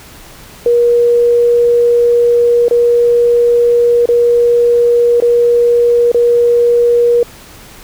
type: tone with dropouts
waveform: sine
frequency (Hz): 476.7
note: A#4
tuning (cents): +39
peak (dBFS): -6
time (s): 0.66-7.23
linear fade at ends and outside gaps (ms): 2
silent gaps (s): 2.683-2.71 / 4.057-4.088 / 5.202-5.222 / 6.117-6.145
effects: pink hiss -36 dBFS RMS until 7.83 s